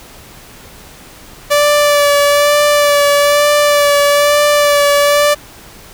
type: tone with vibrato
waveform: sawtooth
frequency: 581 Hz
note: D5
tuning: 19 cents flat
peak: -4 dBFS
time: 1.5-5.35 s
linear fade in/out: 20 ms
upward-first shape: sine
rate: 1.1 Hz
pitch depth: 21 cents each way
effects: pink hiss -37 dBFS RMS until 5.93 s